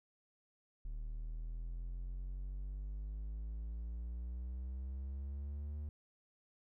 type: exponential sweep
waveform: triangle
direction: up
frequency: 37.35 to 75.4 Hz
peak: -38 dBFS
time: 0.85-5.89 s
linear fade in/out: 0 ms
effects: none